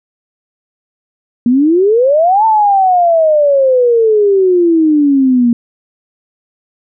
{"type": "exponential two-way sweep", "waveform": "sine", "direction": "up then down", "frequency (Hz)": [233.1, 898, 233.1], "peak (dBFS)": -6, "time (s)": [1.46, 5.53], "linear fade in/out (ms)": 2, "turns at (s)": 2.45, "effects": []}